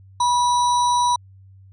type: tone with sample-and-hold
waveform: sine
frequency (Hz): 975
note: B5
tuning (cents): -23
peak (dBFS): -15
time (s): 0.2-1.16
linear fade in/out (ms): 5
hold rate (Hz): 4900
effects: added 96 Hz sine -44 dBFS peak until 1.72 s + resampled to 22050 Hz